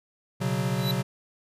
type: chord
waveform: square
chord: B suspended second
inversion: none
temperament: equal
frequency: 123.47 / 138.59 / 185 Hz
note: B2 / C#3 / F#3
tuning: 0 / 0 / 0 cents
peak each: -30 dBFS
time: 0.4-1.03 s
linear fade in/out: 20 ms
type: tone with exponential growth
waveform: square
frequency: 3951 Hz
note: B7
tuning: in tune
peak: -25 dBFS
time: 0.7-0.91 s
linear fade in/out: 1 ms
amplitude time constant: 44 ms
effects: resampled to 32000 Hz